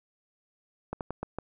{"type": "slowing click train", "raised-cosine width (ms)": 1, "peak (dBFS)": -19, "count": 5, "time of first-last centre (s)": [0.93, 1.386], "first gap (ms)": 78, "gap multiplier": 1.26, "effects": []}